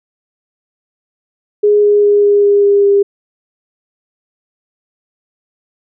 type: tone with pitch steps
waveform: sine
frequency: 415.3 / 412.9 / 410.5 / 408.2 / 405.8 / 403.5 / 401.2 Hz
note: G#4 / G#4 / G#4 / G#4 / G#4 / G#4 / G4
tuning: 0 / -10 / -20 / -30 / -40 / -50 / +40 cents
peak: -6 dBFS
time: 1.63-3.03 s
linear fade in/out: 10 ms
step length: 200 ms
effects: none